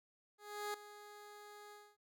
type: tone with ADSR envelope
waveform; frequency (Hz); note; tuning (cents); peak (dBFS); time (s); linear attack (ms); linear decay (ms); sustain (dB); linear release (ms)
15% pulse; 415.3; G#4; 0; -32; 0.38-1.97; 360; 4; -15; 250
effects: none